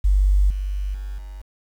sine tone with level steps, 48.65 Hz, G1, 12 cents flat, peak -13 / -22 / -27 / -32 dBFS, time 0.04-1.42 s, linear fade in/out 10 ms, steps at 0.5 / 0.94 / 1.18 s, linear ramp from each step 5 ms, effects 8-bit

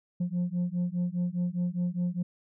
sine beating tone pair, 174.61 / 179.51 Hz, F3 / F3, 0 / +48 cents, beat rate 4.9 Hz, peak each -28 dBFS, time 0.2-2.23 s, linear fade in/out 10 ms, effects tanh soft clip ceiling -24 dBFS

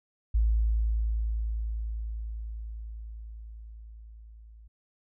sine tone with level ramp, 55 Hz, A1, in tune, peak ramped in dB -20 to -48 dBFS, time 0.34-4.68 s, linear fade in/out 10 ms, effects none

